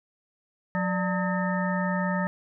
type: harmonic tone with a mistuned harmonic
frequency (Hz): 181.3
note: F#3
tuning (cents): -35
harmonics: 1 / 3 / 5 / 7 / 9 / 10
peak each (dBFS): -26 / -32 / -33 / -35 / -43 / -33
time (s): 0.75-2.27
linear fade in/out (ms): 0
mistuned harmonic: 3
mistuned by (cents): +140
effects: none